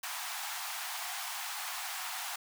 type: high-pass noise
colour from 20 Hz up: pink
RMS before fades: -39 dBFS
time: 0.03-2.36 s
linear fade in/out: 5 ms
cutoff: 700 Hz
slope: 96 dB/octave
effects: none